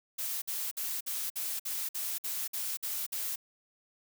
blue noise bursts, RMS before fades -35 dBFS, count 11, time 0.18-3.36 s, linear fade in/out 10 ms, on 240 ms, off 54 ms, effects none

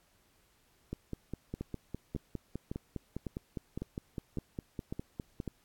two click trains, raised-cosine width 3 ms, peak -24 / -24 dBFS, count 8 / 23, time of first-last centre 1.61-5.477 / 0.93-5.402 s, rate 1.81 / 4.92 Hz, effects pink hiss -69 dBFS RMS until 5.64 s + AAC 64 kbps

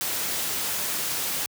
white noise, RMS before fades -28 dBFS, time 0.01-1.46 s, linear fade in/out 0 ms, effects high-pass 80 Hz 12 dB/octave

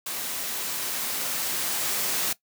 white noise with level ramp, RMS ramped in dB -32 to -26 dBFS, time 0.06-2.33 s, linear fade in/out 5 ms, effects noise-tail reverb RT60 0.1 s tail -18 dB re dry + high-pass 150 Hz 12 dB/octave

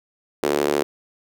sawtooth tone with high-pass filter, 72.9 Hz, D2, 12 cents flat, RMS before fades -21 dBFS, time 0.43-0.83 s, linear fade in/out 0 ms, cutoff 390 Hz, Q 2.8, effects none

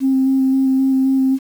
sine tone with vibrato, 265.5 Hz, C4, 25 cents sharp, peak -11 dBFS, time 0-1.39 s, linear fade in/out 50 ms, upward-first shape square, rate 3.8 Hz, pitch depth 10 cents each way, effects tanh soft clip ceiling -7 dBFS + 7-bit

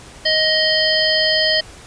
harmonic tone, 626 Hz, D#5, 10 cents sharp, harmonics 1 / 3 / 5 / 7 / 8, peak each -20 / -20 / -20 / -20 / -20 dBFS, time 0.25-1.61 s, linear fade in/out 10 ms, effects pink hiss -40 dBFS RMS until 1.86 s + resampled to 22050 Hz

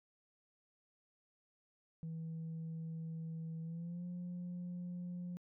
sine tone with pitch glide, 162.5 to 177.21 Hz, E3 to F3, -24 to +26 cents, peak -39 dBFS, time 2.03-5.37 s, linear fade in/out 0 ms, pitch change +150 cents, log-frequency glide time 3.62-4.05 s, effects tanh soft clip ceiling -39 dBFS

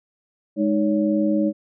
sine tone cluster, 208.7 / 310.7 / 562 Hz, G#3 / D#4 / C#5, +9 / -2 / +24 cents, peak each -21 / -20 / -25 dBFS, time 0.56-1.53 s, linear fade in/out 50 ms, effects none

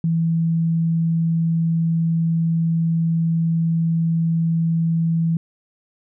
sine tone, 164.81 Hz, E3, in tune, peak -16 dBFS, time 0.04-5.37 s, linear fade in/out 2 ms, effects none

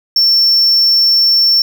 triangle tone, 5420 Hz, E8, 47 cents sharp, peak -6 dBFS, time 0.16-1.62 s, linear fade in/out 2 ms, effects none

